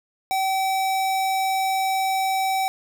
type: tone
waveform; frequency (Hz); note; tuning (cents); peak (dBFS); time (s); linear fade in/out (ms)
square; 767; G5; -38; -21; 0.31-2.68; 0
effects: none